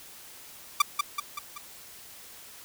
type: tone with echo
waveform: sawtooth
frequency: 1174.7 Hz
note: D6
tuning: in tune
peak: -13 dBFS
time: 0.8-0.82 s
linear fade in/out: 5 ms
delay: 190 ms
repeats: 4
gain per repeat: -5 dB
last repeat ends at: 1.58 s
effects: white hiss -48 dBFS RMS until 2.64 s